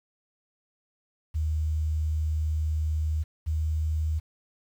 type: tone pair in turn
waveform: sine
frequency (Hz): 77.78 / 78.2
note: D#2 / D#2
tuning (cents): 0 / +9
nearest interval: unison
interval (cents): 9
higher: second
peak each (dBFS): -24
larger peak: neither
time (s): 1.34-3.24 / 3.46-4.2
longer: first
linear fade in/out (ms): 20
effects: 9-bit